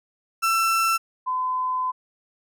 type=tone pair in turn; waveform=35% pulse / sine; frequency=1338 / 1017.7 Hz; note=E6 / C6; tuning=+25 / -48 cents; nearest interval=perfect fourth; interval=473 cents; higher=first; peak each=-17 / -22 dBFS; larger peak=first; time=0.42-0.98 / 1.26-1.92 s; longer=second; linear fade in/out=20 ms; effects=none